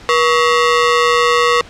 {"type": "ring-modulated tone", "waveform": "sawtooth", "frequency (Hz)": 799, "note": "G5", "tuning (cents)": 33, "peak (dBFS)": -3, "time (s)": [0.09, 1.61], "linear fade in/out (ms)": 0, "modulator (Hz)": 318, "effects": ["pink hiss -38 dBFS RMS until 1.69 s", "low-pass 5000 Hz 12 dB/octave"]}